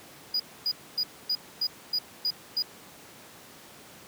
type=tone bursts; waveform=triangle; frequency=4914 Hz; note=D#8; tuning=22 cents flat; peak=-23 dBFS; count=8; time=0.34-2.624 s; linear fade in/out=5 ms; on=58 ms; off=260 ms; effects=pink hiss -49 dBFS RMS until 4.07 s + high-pass 150 Hz 12 dB/octave